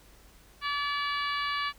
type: harmonic tone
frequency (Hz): 575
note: D5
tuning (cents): -37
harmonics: 2 / 3 / 4 / 5 / 6 / 7 / 8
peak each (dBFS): -31 / -35 / -37 / -39 / -41 / -42 / -43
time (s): 0.61-1.73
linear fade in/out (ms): 50
effects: added 50 Hz sine -58 dBFS peak until 1.78 s + pink hiss -58 dBFS RMS until 1.78 s